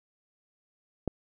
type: click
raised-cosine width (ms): 2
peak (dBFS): -15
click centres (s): 1.077
effects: none